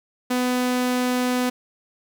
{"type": "tone", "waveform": "sawtooth", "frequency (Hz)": 249.8, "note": "B3", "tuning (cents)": 20, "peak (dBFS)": -16, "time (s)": [0.3, 1.5], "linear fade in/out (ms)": 10, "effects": []}